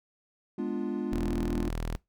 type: chord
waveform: triangle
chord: G# diminished seventh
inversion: none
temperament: equal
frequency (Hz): 207.7 / 246.9 / 293.7 / 349.2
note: G#3 / B3 / D4 / F4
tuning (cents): 0 / 0 / 0 / 0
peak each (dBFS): -33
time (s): 0.58-1.69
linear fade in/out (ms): 5
type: tone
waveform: sawtooth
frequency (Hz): 40.32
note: E1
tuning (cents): -38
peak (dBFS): -27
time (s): 1.12-1.96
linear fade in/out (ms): 0
effects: noise-tail reverb RT60 0.2 s tail -22 dB re dry